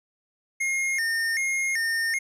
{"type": "tone with vibrato", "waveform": "square", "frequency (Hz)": 1975.5, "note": "B6", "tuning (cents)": 0, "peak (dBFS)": -24, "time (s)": [0.6, 2.19], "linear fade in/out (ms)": 10, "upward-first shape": "square", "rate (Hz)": 1.3, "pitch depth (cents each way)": 140, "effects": ["low-pass 12000 Hz 12 dB/octave"]}